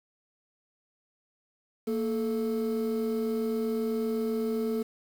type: tone pair together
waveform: triangle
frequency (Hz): 230.4 / 436.9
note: A#3 / A4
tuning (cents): -20 / -12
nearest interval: major seventh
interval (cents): 1108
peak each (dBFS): -27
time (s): 1.87-4.83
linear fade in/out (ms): 10
effects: tanh soft clip ceiling -19 dBFS + 8-bit